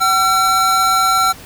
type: tone pair together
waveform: square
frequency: 760 / 1354.2 Hz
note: F#5 / E6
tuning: +46 / +46 cents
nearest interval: minor seventh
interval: 1000 cents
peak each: -19 / -13 dBFS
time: 0-1.33 s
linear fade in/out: 20 ms
effects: pink hiss -37 dBFS RMS until 1.45 s